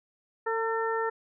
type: harmonic tone with a mistuned harmonic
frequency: 450 Hz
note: A4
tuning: 39 cents sharp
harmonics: 1 / 2 / 3 / 4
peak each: -29 / -32 / -34 / -35 dBFS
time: 0.46-1.1 s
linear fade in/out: 10 ms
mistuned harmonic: 2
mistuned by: +16 cents
effects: none